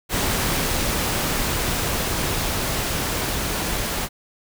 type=noise with level ramp; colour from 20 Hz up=pink; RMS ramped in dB=-22 to -25 dBFS; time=0.09-4.09 s; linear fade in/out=50 ms; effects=none